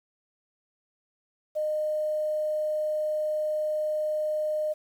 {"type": "tone", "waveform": "sine", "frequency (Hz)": 612, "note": "D#5", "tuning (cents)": -29, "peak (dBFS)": -25, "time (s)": [1.55, 4.74], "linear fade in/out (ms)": 20, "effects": ["9-bit"]}